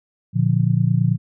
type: chord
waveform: sine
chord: Bb major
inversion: none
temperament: just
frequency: 116.54 / 145.68 / 174.81 Hz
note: Bb2 / D3 / F3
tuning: 0 / -14 / +2 cents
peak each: -18 / -19 / -20 dBFS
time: 0.33-1.18 s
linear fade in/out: 50 ms
effects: none